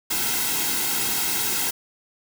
white noise with comb filter, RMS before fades -24 dBFS, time 0.1-1.71 s, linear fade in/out 10 ms, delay 1.7 ms, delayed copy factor -0.7, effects none

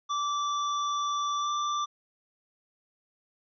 square tone with pitch glide, 1165 to 1177.2 Hz, D6 to D6, -14 to +4 cents, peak -28 dBFS, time 0.09-1.86 s, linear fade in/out 20 ms, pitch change +18 cents, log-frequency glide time 1.39-1.49 s, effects resampled to 16000 Hz

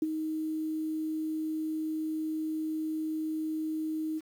sine tone with ADSR envelope, 313.6 Hz, D#4, 14 cents sharp, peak -23 dBFS, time 0.02-4.21 s, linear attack 4 ms, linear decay 31 ms, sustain -7 dB, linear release 37 ms, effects 9-bit

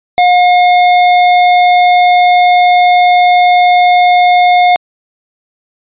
square tone, 717 Hz, F5, 45 cents sharp, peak -5 dBFS, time 0.18-4.76 s, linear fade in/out 0 ms, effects resampled to 8000 Hz

